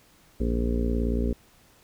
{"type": "harmonic tone", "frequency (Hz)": 58.27, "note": "A#1", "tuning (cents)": 0, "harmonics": [1, 2, 3, 4, 5, 6, 7, 8, 9], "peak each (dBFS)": [-25, -37, -36, -29, -34, -43, -33, -38, -40], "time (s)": [0.4, 1.33], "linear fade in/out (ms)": 5, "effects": ["pink hiss -58 dBFS RMS until 1.83 s"]}